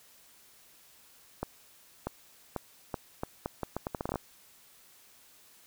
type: accelerating click train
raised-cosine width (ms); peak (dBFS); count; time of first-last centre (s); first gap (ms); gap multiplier
1; -18; 16; 1.43-4.157; 640; 0.77
effects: white hiss -59 dBFS RMS until 5.66 s